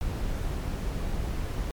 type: noise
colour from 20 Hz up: brown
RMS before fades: -30 dBFS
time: 0.01-1.71 s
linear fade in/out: 0 ms
effects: MP3 96 kbps